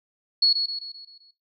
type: tone with echo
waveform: sine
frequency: 4361 Hz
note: C#8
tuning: 29 cents flat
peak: -15 dBFS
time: 0.42-0.53 s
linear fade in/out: 5 ms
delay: 130 ms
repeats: 6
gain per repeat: -6 dB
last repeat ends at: 1.31 s
effects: noise-tail reverb RT60 0.2 s tail -18 dB re dry